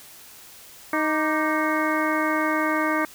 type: harmonic tone with a mistuned harmonic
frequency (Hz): 311.1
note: D#4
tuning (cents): 0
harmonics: 1 / 2 / 3 / 4 / 5 / 6 / 7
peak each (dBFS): -25 / -28 / -30 / -27 / -29 / -31 / -31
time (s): 0.93-3.05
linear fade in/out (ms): 2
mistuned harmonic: 4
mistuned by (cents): -87
effects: white hiss -46 dBFS RMS until 3.14 s